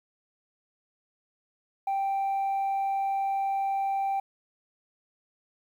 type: tone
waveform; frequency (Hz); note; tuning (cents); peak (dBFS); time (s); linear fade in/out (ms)
sine; 784; G5; 0; -23; 1.87-4.2; 5
effects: tanh soft clip ceiling -24 dBFS + 10-bit